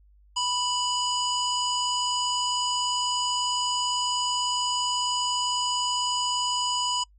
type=harmonic tone with a mistuned harmonic; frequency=987.8 Hz; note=B5; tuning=in tune; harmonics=1 / 3 / 5 / 7 / 8; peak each=-28 / -29 / -31 / -32 / -39 dBFS; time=0.36-7.04 s; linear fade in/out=10 ms; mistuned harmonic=8; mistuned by=+36 cents; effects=noise-tail reverb RT60 0.1 s tail -26 dB re dry + added 50 Hz sine -54 dBFS peak until 7.18 s